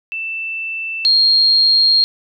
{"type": "tone pair in turn", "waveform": "sine", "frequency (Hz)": [2660, 4236], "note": ["E7", "C8"], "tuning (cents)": [15, 21], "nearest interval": "minor sixth", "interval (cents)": 806, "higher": "second", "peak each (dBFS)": [-21, -9], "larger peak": "second", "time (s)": [[0.12, 1.05], [1.05, 2.04]], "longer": "second", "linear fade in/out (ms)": 0, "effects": []}